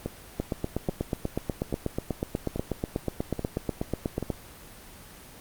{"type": "two click trains", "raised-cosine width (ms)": 2, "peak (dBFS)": [-16, -13], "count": [6, 33], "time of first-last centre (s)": [[0.06, 4.227], [0.4, 4.302]], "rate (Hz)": [1.2, 8.2], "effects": ["pink hiss -47 dBFS RMS until 5.4 s", "Opus 24 kbps"]}